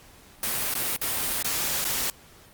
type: noise with dropouts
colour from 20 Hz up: white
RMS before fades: -27 dBFS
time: 0.43-2.1 s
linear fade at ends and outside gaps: 1 ms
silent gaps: 0.739-0.752 / 0.964-1.014 / 1.426-1.445 / 1.843-1.85 s
effects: pink hiss -52 dBFS RMS until 2.53 s + Opus 48 kbps